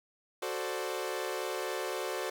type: chord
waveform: sawtooth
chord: D dominant seventh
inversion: first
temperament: equal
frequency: 370 / 440 / 523.3 / 587.3 Hz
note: F#4 / A4 / C5 / D5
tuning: 0 / 0 / 0 / 0 cents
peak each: -34 / -35 / -35 / -37 dBFS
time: 0.42-2.3 s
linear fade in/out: 5 ms
effects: none